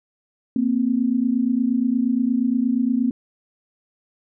sine tone pair together, 233.1 / 261.6 Hz, A#3 / C4, 0 / 0 cents, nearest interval major second, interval 200 cents, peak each -20 dBFS, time 0.56-3.11 s, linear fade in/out 2 ms, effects none

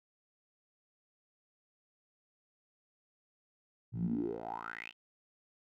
10% pulse tone with band-pass filter sweep, 56.7 Hz, A#1, 47 cents flat, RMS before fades -38 dBFS, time 3.92-4.93 s, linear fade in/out 50 ms, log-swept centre 120 to 3100 Hz, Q 8.6, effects none

